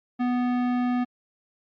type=tone with tanh clipping; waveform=sine; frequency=246.9 Hz; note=B3; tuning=in tune; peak=-24 dBFS; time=0.19-1.05 s; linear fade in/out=20 ms; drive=17 dB; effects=Opus 48 kbps